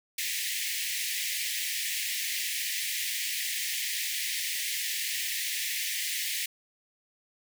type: high-pass noise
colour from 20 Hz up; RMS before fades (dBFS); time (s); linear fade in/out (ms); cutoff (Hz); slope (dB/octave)
pink; -32; 0.18-6.46; 5; 1800; 96
effects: none